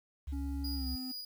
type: tone with vibrato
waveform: sine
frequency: 68.8 Hz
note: C#2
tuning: 12 cents flat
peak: -35 dBFS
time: 0.27-0.96 s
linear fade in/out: 10 ms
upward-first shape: sine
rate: 6.6 Hz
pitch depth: 20 cents each way
type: tone with pitch glide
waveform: triangle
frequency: 279 to 257.3 Hz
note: C#4 to C4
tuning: +11 to -29 cents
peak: -37 dBFS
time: 0.32-1.12 s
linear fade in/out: 10 ms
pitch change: -140 cents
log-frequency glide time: 0.74-0.89 s
type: tone with tremolo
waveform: 45% pulse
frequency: 4900 Hz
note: D#8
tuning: 27 cents flat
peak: -39 dBFS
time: 0.64-1.25 s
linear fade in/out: 5 ms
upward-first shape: square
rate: 4.4 Hz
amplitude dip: 25%
effects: 10-bit